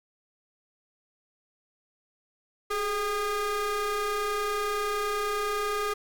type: ring-modulated tone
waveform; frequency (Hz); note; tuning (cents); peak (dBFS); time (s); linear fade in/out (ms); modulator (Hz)
40% pulse; 404.4; G#4; -46; -23; 2.7-5.94; 10; 824
effects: none